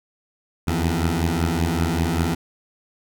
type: beating tone pair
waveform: 15% pulse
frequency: 80.7 / 85.9 Hz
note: E2 / F2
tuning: -36 / -28 cents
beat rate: 5.2 Hz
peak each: -16 dBFS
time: 0.67-2.35 s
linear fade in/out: 10 ms
effects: none